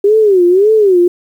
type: tone with vibrato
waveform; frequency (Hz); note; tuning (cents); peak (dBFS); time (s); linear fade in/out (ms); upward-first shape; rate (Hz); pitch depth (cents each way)
sine; 392; G4; 0; -5; 0.04-1.08; 5; sine; 1.8; 200
effects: 7-bit